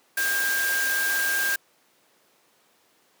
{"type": "tone in noise", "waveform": "sine", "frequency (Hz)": 1600, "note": "G6", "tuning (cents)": 35, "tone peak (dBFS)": -23, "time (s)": [0.17, 1.56], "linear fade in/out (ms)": 5, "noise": "white", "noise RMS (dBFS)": -29, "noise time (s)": [0.17, 1.56], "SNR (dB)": 3, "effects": ["pink hiss -62 dBFS RMS until 3.2 s", "high-pass 300 Hz 12 dB/octave"]}